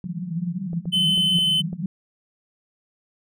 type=band-pass noise; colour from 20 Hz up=pink; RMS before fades=-28 dBFS; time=0.04-1.86 s; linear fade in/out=2 ms; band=160 to 190 Hz; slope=96 dB/octave
type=clicks; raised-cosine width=2 ms; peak=-25 dBFS; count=5; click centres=0.732 / 0.856 / 1.178 / 1.386 / 1.73 s
type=tone; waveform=triangle; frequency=3048 Hz; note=G7; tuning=49 cents flat; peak=-16 dBFS; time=0.92-1.62 s; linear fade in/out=20 ms
effects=none